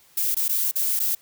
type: noise with dropouts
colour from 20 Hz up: violet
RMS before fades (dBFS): -23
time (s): 0.17-1.15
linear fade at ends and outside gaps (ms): 5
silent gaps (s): 0.346-0.366 / 0.482-0.492 / 0.713-0.756 / 0.993-1
effects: white hiss -56 dBFS RMS until 1.21 s